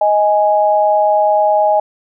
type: tone pair together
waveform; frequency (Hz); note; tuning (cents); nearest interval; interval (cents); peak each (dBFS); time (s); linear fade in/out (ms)
sine; 626.2 / 830.6; D#5 / G#5; +11 / 0; perfect fourth; 489; -12; 0.01-1.8; 5
effects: none